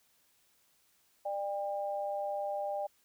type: tone pair together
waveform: sine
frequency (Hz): 597 / 800.2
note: D5 / G5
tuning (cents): +28 / +35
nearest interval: perfect fourth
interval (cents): 507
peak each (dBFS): -35 / -36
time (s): 1.25-2.87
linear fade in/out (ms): 10
effects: white hiss -70 dBFS RMS until 3.04 s